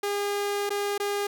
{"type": "tone with dropouts", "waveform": "sawtooth", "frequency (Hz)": 406.4, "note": "G#4", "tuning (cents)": -38, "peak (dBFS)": -22, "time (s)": [0.03, 1.27], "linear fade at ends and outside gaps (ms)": 5, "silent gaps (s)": [[0.694, 0.704], [0.979, 0.999]], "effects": []}